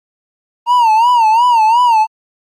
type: tone with vibrato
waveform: triangle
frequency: 925 Hz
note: A#5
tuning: 14 cents flat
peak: -5 dBFS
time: 0.66-2.07 s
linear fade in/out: 50 ms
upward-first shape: sine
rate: 2.8 Hz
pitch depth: 120 cents each way
effects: Opus 24 kbps